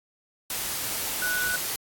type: tone in noise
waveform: sine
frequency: 1480 Hz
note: F#6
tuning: in tune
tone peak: -25 dBFS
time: 1.22-1.56 s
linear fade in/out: 2 ms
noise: white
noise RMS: -30 dBFS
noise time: 0.5-1.76 s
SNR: +2 dB
effects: AAC 64 kbps